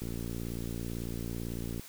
click train, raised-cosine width 3 ms, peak -25 dBFS, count 104, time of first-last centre 0.02-1.796 s, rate 58 Hz, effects white hiss -50 dBFS RMS until 1.88 s

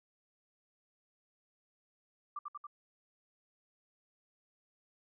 sine tone with echo, 1179 Hz, D6, 6 cents sharp, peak -37 dBFS, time 2.36-2.39 s, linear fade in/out 5 ms, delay 93 ms, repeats 3, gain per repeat -2 dB, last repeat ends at 2.669 s, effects none

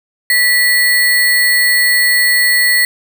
sine tone with sample-and-hold, 1956 Hz, B6, 17 cents flat, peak -8 dBFS, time 0.3-2.85 s, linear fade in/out 2 ms, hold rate 6300 Hz, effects none

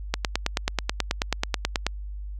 click train, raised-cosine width 0.2 ms, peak -5 dBFS, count 17, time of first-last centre 0.14-1.866 s, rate 9.27 Hz, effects added 50 Hz sine -32 dBFS peak until 2.39 s

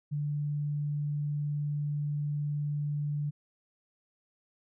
sine tone, 146.83 Hz, D3, in tune, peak -29 dBFS, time 0.11-3.31 s, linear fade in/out 20 ms, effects none

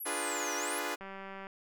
sine exponential two-way sweep, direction down then up, 11840 to 5588 to 11840 Hz, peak -38 dBFS, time 0-0.8 s, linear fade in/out 10 ms, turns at 0.56 s
10% pulse chord, D diminished seventh, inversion none, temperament equal, 293.7 / 349.2 / 415.3 / 493.9 Hz, D4 / F4 / Ab4 / Cb5, 0 / 0 / 0 / 0 cents, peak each -31 dBFS, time 0.05-0.96 s, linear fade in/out 20 ms
click train, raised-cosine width 0.5 ms, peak -30 dBFS, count 90, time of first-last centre 1.01-1.469 s, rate 194 Hz
effects none

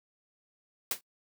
white noise with exponential decay, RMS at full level -26 dBFS, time 0.91-1.01 s, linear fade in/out 2 ms, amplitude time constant 21 ms, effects noise-tail reverb RT60 0.1 s tail -24 dB re dry + high-pass 150 Hz 12 dB/octave

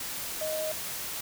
sine tone in noise, 624 Hz, D#5, 5 cents sharp, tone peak -30 dBFS, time 0.41-0.72 s, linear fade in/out 5 ms, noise white, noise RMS -36 dBFS, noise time 0-1.21 s, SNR +3 dB, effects none

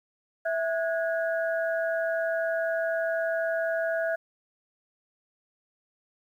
sine tone cluster, 657 / 1456 / 1652 Hz, E5 / F#6 / G#6, -6 / -28 / -10 cents, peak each -26 / -34 / -34 dBFS, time 0.45-4.16 s, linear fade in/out 10 ms, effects 10-bit

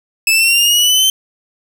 sawtooth linear sweep, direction up, 2600 to 3111 Hz, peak -6 dBFS, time 0.27-1.1 s, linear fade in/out 2 ms, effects none

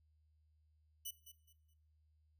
5% pulse tone with echo, 2975 Hz, F#7, 9 cents sharp, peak -34 dBFS, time 1.05-1.11 s, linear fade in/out 10 ms, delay 210 ms, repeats 3, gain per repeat -12 dB, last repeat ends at 1.74 s, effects noise-tail reverb RT60 0.8 s tail -20 dB re dry + added 77 Hz sine -70 dBFS peak until 2.39 s

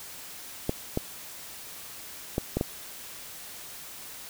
clicks, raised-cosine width 2 ms, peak -12 dBFS, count 5, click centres 0.694 / 0.974 / 2.381 / 2.57 / 2.611 s, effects white hiss -43 dBFS RMS until 4.29 s

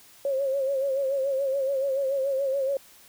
sine tone with vibrato, 543 Hz, C#5, 36 cents flat, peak -23 dBFS, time 0.25-2.77 s, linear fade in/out 2 ms, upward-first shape sine, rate 7 Hz, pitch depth 61 cents each way, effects white hiss -53 dBFS RMS until 3.08 s

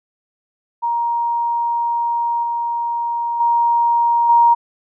sine tone with level steps, 940 Hz, A#5, 14 cents sharp, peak -16 / -18 / -12 / -8 dBFS, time 0.82-4.55 s, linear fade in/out 20 ms, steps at 2.43 / 3.4 / 4.29 s, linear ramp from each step 5 ms, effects none

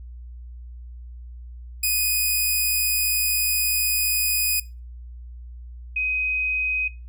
5% pulse / sine tone pair in turn, 2489 / 2516 Hz, D#7 / D#7, 0 / +19 cents, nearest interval unison, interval 19 cents, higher second, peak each -10 / -21 dBFS, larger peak first, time 1.83-4.6 / 5.96-6.88 s, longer first, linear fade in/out 5 ms, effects noise-tail reverb RT60 0.3 s tail -22 dB re dry + added 60 Hz sine -36 dBFS peak until 7.08 s

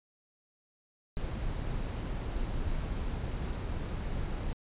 brown noise, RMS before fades -34 dBFS, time 1.17-4.53 s, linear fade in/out 0 ms, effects resampled to 8000 Hz

